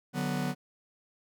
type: chord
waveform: 45% pulse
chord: B minor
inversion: first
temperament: just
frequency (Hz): 148.16 / 185.21 / 246.9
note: D3 / F#3 / B3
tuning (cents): +16 / +2 / 0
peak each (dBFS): -34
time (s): 0.13-0.55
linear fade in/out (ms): 50
effects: none